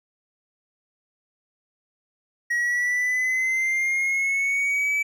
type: linear sweep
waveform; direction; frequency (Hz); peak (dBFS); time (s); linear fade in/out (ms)
triangle; up; 1900 to 2306; -19; 2.5-5.03; 10
effects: none